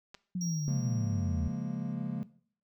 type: clicks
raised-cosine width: 0.2 ms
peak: -30 dBFS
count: 2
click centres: 0.144 / 0.149 s
type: exponential sweep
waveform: sine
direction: down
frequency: 185 to 77.5 Hz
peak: -30 dBFS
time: 0.35-1.48 s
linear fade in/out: 5 ms
type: tone with exponential decay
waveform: triangle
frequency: 5660 Hz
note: F8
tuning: 22 cents sharp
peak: -35 dBFS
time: 0.41-1.93 s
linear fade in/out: 2 ms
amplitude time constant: 330 ms
type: chord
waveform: triangle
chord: Bb minor seventh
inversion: first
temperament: equal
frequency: 138.59 / 174.61 / 207.7 / 233.1 Hz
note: Db3 / F3 / Ab3 / Bb3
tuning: 0 / 0 / 0 / 0 cents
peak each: -36 dBFS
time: 0.68-2.23 s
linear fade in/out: 0 ms
effects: noise-tail reverb RT60 0.5 s tail -17 dB re dry